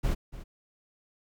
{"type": "noise with echo", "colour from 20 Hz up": "brown", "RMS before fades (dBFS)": -26, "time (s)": [0.03, 0.15], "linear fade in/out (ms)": 20, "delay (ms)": 290, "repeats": 1, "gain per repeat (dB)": -15, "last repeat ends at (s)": 0.44, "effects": []}